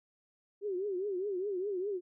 sine tone with vibrato, 386.2 Hz, G4, 26 cents flat, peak -32 dBFS, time 0.61-2.01 s, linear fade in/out 50 ms, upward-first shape triangle, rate 4.9 Hz, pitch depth 170 cents each way, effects none

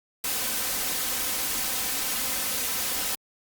white noise with comb filter, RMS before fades -28 dBFS, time 0.24-3.15 s, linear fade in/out 2 ms, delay 3.9 ms, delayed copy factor +0.5, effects Opus 48 kbps

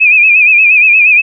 sine tone with vibrato, 2489 Hz, D#7, in tune, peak -3 dBFS, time 0-1.22 s, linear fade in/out 20 ms, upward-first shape sine, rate 8.5 Hz, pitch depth 81 cents each way, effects none

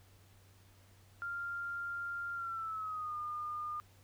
sine tone with pitch glide, 1394 to 1213.5 Hz, F6 to D#6, -4 to -44 cents, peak -37 dBFS, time 1.22-3.8 s, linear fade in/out 0 ms, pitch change -240 cents, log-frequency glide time 2.34-3.16 s, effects added 96 Hz sine -61 dBFS peak until 4.03 s + pink hiss -66 dBFS RMS until 4.03 s

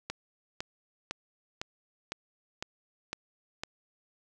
click train, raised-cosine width 0.2 ms, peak -17 dBFS, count 8, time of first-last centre 0.1-3.635 s, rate 1.98 Hz, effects none

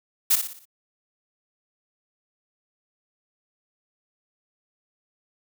blue noise with echo, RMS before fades -18 dBFS, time 0.3-0.36 s, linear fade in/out 10 ms, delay 59 ms, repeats 5, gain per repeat -7 dB, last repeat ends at 0.655 s, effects none

